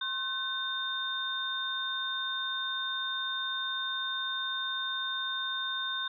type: tone cluster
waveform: sine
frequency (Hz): 1064 / 1524 / 3636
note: C6 / G6 / A#7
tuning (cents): +29 / -49 / -44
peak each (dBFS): -39 / -36 / -33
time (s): 0.01-6.08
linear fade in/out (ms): 5
effects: none